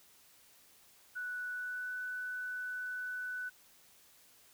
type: tone with pitch glide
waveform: sine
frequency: 1480 to 1493.7 Hz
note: F#6 to F#6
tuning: 0 to +16 cents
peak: -37 dBFS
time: 1.15-3.5 s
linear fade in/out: 20 ms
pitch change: +16 cents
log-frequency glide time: 1.5-1.94 s
effects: white hiss -63 dBFS RMS until 4.53 s